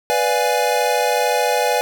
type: chord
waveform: square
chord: B diminished seventh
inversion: none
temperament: equal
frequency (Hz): 493.9 / 587.3 / 698.5 / 830.6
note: B4 / D5 / F5 / Ab5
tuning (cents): 0 / 0 / 0 / 0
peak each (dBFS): -21 / -23 / -24 / -21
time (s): 0.1-1.81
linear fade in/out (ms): 0
effects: none